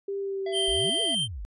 sine tone with pitch glide, 396.3 to 387.2 Hz, G4 to G4, +19 to -21 cents, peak -28 dBFS, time 0.08-0.9 s, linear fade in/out 5 ms, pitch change -40 cents, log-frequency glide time 0.19-0.44 s
harmonic tone, 670 Hz, E5, 28 cents sharp, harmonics 1 / 3 / 5 / 7, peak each -33 / -43 / -47 / -50 dBFS, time 0.46-1.15 s, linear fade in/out 5 ms
square tone, 3136 Hz, G7, in tune, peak -25 dBFS, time 0.52-1.28 s, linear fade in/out 50 ms
sine exponential two-way sweep, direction up then down, 42 to 492.4 to 42 Hz, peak -33 dBFS, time 0.68-1.45 s, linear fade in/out 0 ms, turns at 1.01 s
effects resampled to 24000 Hz

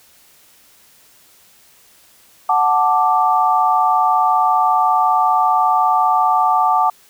sine chord, D major, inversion first, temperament equal, 740 / 880 / 1174.7 Hz, F#5 / A5 / D6, 0 / 0 / 0 cents, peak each -16 dBFS, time 2.49-6.9 s, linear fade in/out 5 ms, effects white hiss -50 dBFS RMS until 7.09 s

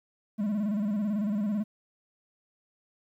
triangle tone with vibrato, 207.5 Hz, G#3, 1 cent flat, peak -24 dBFS, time 0.38-1.64 s, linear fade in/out 20 ms, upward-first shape square, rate 18 Hz, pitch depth 76 cents each way, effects 11-bit

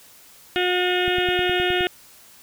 harmonic tone, 360.7 Hz, F#4, 44 cents flat, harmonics 1 / 2 / 4 / 5 / 6 / 7 / 8 / 9 / 10, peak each -22 / -27 / -28 / -29 / -32 / -31 / -27 / -32 / -34 dBFS, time 0.56-1.87 s, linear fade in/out 0 ms
click train, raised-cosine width 5 ms, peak -21 dBFS, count 8, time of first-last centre 1.08-1.808 s, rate 9.62 Hz
effects white hiss -49 dBFS RMS until 2.42 s

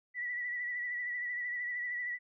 sine tone with vibrato, 1953 Hz, B6, 20 cents flat, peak -34 dBFS, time 0.14-2.19 s, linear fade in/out 50 ms, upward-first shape triangle, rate 13 Hz, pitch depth 46 cents each way, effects none

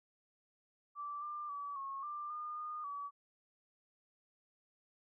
sine tone with pitch steps, 1165 / 1192 / 1146 / 1092 / 1187 / 1215 / 1222 / 1142 Hz, D6 / D6 / D6 / C#6 / D6 / D#6 / D#6 / D6, -14 / +25 / -43 / -26 / +18 / -42 / -32 / -49 cents, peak -40 dBFS, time 0.95-3.11 s, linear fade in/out 50 ms, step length 270 ms, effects none

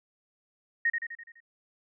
sine tone with echo, 1861 Hz, A#6, 3 cents flat, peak -22 dBFS, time 0.85-0.9 s, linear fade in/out 5 ms, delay 84 ms, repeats 6, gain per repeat -5 dB, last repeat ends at 1.404 s, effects none

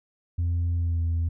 sine tone with pitch glide, 85.8 to 83.36 Hz, F2 to E2, -30 to +20 cents, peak -20 dBFS, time 0.38-1.29 s, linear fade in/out 10 ms, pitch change -50 cents, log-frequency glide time 0.75-1.01 s, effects tanh soft clip ceiling -21 dBFS

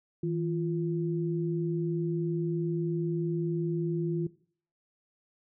sine tone pair together, 161.37 / 346.1 Hz, E3 / F4, -37 / -16 cents, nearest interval octave + minor second, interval 1321 cents, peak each -30 / -31 dBFS, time 0.23-4.27 s, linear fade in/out 5 ms, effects noise-tail reverb RT60 0.5 s tail -18 dB re dry

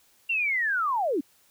sine linear sweep, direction down, 2784 to 246.9 Hz, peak -23 dBFS, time 0.29-1.21 s, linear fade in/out 10 ms, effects white hiss -62 dBFS RMS until 1.5 s

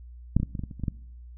clicks, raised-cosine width 5 ms, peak -7 / -14 / -14 / -21 / -19 / -21 / -26 / -27 / -17 / -14 dBFS, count 10, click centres 0.366 / 0.4 / 0.431 / 0.552 / 0.593 / 0.637 / 0.712 / 0.797 / 0.837 / 0.882 s, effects noise-tail reverb RT60 0.8 s tail -22 dB re dry + added 60 Hz sine -42 dBFS peak until 1.37 s

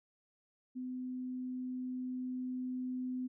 sine tone with level ramp, 253.8 Hz, B3, 47 cents sharp, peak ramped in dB -38 to -35 dBFS, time 0.75-3.28 s, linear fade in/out 20 ms, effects none

